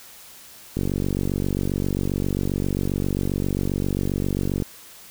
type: click train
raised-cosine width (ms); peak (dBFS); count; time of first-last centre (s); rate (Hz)
3; -11; 184; 0.77-4.623; 47.5
effects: white hiss -45 dBFS RMS until 5.1 s